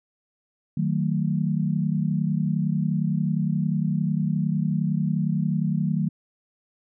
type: chord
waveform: sine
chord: D# diminished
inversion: none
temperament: just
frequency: 155.56 / 186.68 / 224 Hz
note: D#3 / F#3 / A3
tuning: 0 / +16 / +31 cents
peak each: -24 / -25 / -28 dBFS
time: 0.77-6.09 s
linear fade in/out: 5 ms
effects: none